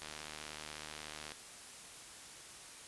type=click train; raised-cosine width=0.2 ms; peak=-27 dBFS; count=100; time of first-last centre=0.02-1.319 s; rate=76.2 Hz; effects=white hiss -52 dBFS RMS until 2.87 s + resampled to 24000 Hz